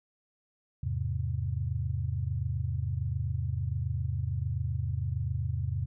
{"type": "chord", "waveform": "sine", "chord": "E augmented", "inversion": "none", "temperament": "equal", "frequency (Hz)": [82.41, 103.83, 130.81], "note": ["E2", "G#2", "B#2"], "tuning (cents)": [0, 0, 0], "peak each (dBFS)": -33, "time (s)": [0.83, 5.86], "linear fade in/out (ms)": 5, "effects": []}